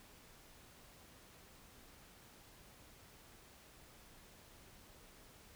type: silence
effects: pink hiss -61 dBFS RMS until 5.55 s